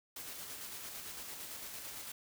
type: noise with tremolo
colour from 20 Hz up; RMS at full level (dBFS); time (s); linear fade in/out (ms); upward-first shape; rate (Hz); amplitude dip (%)
white; -45; 0.16-2.12; 5; square; 8.9; 25
effects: none